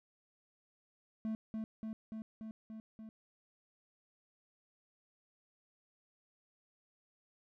triangle tone with echo, 220 Hz, A3, in tune, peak -33 dBFS, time 1.25-1.35 s, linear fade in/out 0 ms, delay 290 ms, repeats 6, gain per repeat -2 dB, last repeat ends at 3.09 s, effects none

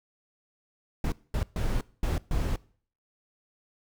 brown noise bursts at uneven times, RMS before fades -27 dBFS, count 5, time 1.04-1.12 / 1.34-1.43 / 1.56-1.81 / 2.03-2.18 / 2.31-2.56 s, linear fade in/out 2 ms, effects noise-tail reverb RT60 0.5 s tail -22 dB re dry

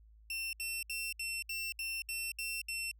sawtooth tone bursts, 2700 Hz, E7, 41 cents sharp, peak -33 dBFS, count 9, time 0.3-2.914 s, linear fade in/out 2 ms, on 230 ms, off 68 ms, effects added 54 Hz sine -57 dBFS peak until 2.99 s

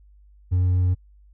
sine tone with hard clipping, 90.7 Hz, F#2, 34 cents flat, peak -18 dBFS, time 0.51-0.95 s, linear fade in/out 20 ms, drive 2 dB, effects noise-tail reverb RT60 0.1 s tail -26 dB re dry + added 50 Hz sine -49 dBFS peak until 1.33 s

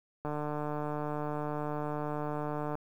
click train, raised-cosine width 1 ms, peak -22 dBFS, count 374, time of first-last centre 0.25-2.753 s, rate 149 Hz, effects 10-bit

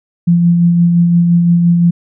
sine tone with tremolo, 172 Hz, F3, 26 cents flat, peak -5 dBFS, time 0.27-1.91 s, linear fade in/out 10 ms, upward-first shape sine, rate 5.8 Hz, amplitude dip 30%, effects none

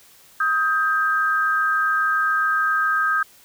sine tone pair together, 1259 / 1586.2 Hz, D#6 / G6, +20 / +20 cents, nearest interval major third, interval 400 cents, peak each -20 dBFS, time 0.4-3.23 s, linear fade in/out 5 ms, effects white hiss -51 dBFS RMS until 3.44 s

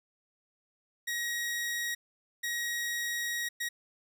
sawtooth tone bursts at uneven times, 1895 Hz, A#6, 28 cents sharp, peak -28 dBFS, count 3, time 1.07-1.95 / 2.43-3.49 / 3.6-3.69 s, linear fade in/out 10 ms, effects none

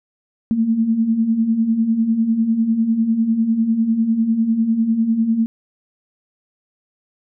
sine beating tone pair, 218.3 / 228.3 Hz, A3 / A#3, -13 / -36 cents, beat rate 10 Hz, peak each -22 / -15 dBFS, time 0.51-5.46 s, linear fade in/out 0 ms, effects none

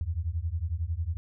sine beating tone pair, 77.78 / 88.78 Hz, D#2 / F2, 0 / +29 cents, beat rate 11 Hz, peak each -31 dBFS, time 0.01-1.17 s, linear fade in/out 0 ms, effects none

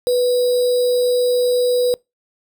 sine tone with sample-and-hold, 493.9 Hz, B4, in tune, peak -13 dBFS, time 0.07-1.94 s, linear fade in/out 0 ms, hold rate 4410 Hz, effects noise-tail reverb RT60 0.2 s tail -25 dB re dry

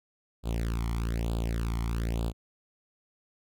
sawtooth tone with flanger, 57 Hz, A#1, 38 cents flat, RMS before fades -30 dBFS, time 0.43-2.33 s, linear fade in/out 50 ms, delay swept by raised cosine 0.25 to 0.94 ms, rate 1.1 Hz, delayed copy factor +0.9, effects none

